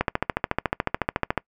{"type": "click train", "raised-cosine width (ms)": 0.5, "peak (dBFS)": -6, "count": 20, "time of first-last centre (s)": [0.01, 1.377], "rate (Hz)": 13.9, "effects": ["noise-tail reverb RT60 0.1 s tail -25 dB re dry"]}